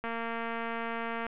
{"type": "click train", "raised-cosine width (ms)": 0.5, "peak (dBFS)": -21, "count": 283, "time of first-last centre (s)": [0.04, 1.266], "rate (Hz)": 230, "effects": ["resampled to 8000 Hz", "10-bit"]}